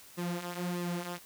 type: tone with flanger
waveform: sawtooth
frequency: 175.8 Hz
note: F3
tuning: 12 cents sharp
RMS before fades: -36 dBFS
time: 0.17-1.19 s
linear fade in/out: 20 ms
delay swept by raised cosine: 1.3 to 6.2 ms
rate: 1.6 Hz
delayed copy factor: -0.65
effects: white hiss -54 dBFS RMS until 1.25 s